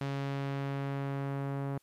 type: tone with low-pass filter sweep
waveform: sawtooth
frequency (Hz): 138.59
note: C#3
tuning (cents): 0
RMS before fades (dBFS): -35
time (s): 0.01-1.78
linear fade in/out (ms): 2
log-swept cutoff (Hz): 4400 to 1200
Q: 0.72
effects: white hiss -70 dBFS RMS until 1.82 s + resampled to 32000 Hz